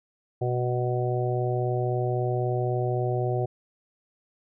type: harmonic tone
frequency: 123.8 Hz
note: B2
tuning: 5 cents sharp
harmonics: 1 / 3 / 4 / 5 / 6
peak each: -26 / -29 / -34 / -33 / -33 dBFS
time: 0.41-3.46 s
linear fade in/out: 10 ms
effects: none